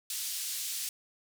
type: band-pass noise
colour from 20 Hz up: white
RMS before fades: -36 dBFS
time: 0.1-0.89 s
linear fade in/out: 2 ms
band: 3400 to 12000 Hz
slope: 12 dB/octave
effects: none